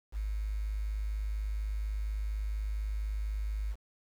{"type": "tone with quantisation", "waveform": "sine", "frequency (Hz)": 52.1, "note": "G#1", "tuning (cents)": 6, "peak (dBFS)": -31, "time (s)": [0.12, 3.76], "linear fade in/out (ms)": 50, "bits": 9, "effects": []}